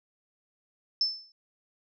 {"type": "tone with exponential decay", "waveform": "sine", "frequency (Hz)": 5280, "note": "E8", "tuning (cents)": 2, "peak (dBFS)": -20, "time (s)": [1.01, 1.32], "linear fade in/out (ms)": 2, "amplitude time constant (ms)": 66, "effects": []}